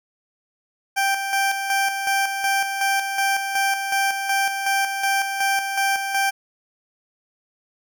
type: tone with tremolo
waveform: 20% pulse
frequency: 785 Hz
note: G5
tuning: 2 cents sharp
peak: -13 dBFS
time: 0.96-6.31 s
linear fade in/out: 20 ms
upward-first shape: square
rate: 2.7 Hz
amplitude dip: 50%
effects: none